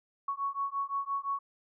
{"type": "beating tone pair", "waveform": "sine", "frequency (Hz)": [1108.7, 1114.5], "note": ["C#6", "C#6"], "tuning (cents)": [0, 9], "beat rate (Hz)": 5.8, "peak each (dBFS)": [-34, -34], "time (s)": [0.28, 1.39], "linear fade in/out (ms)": 5, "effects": []}